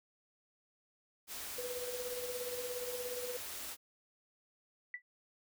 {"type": "band-stop noise", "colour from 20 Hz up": "white", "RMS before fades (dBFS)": -44, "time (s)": [1.27, 3.77], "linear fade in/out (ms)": 50, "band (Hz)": [130, 200], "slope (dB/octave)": 96}
{"type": "tone with tremolo", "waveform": "sine", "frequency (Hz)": 493.9, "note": "B4", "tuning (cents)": 0, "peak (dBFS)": -37, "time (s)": [1.58, 3.37], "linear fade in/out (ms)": 5, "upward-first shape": "sine", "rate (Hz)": 17, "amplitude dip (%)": 60}
{"type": "tone with exponential decay", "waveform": "sine", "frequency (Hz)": 1970, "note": "B6", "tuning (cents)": -5, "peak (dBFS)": -35, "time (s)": [4.94, 5.02], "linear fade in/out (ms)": 2, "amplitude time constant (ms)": 17}
{"effects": []}